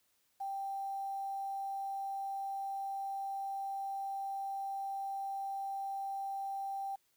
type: tone with quantisation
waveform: sine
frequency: 785 Hz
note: G5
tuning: 2 cents sharp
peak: -36 dBFS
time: 0.4-6.96 s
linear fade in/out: 10 ms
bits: 10
effects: white hiss -75 dBFS RMS until 7.16 s